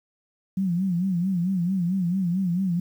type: tone with vibrato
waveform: sine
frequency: 181.8 Hz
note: F#3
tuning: 30 cents flat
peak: -21 dBFS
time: 0.57-2.8 s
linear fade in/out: 5 ms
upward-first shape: sine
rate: 4.5 Hz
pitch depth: 120 cents each way
effects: 9-bit